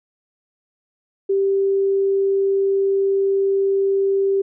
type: tone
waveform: sine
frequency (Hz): 391.8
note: G4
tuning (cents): -1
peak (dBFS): -15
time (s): 1.29-4.42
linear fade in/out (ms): 10
effects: none